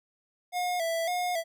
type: tone with vibrato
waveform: square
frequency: 689 Hz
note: F5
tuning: 24 cents flat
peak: -28 dBFS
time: 0.52-1.44 s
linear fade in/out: 50 ms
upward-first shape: square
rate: 1.8 Hz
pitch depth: 70 cents each way
effects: none